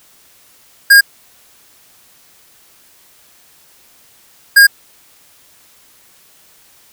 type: tone bursts at uneven times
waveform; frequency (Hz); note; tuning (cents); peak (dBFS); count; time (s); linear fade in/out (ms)
square; 1623; G#6; -40; -3; 2; 0.9-1.01 / 4.56-4.67; 10
effects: white hiss -48 dBFS RMS until 6.92 s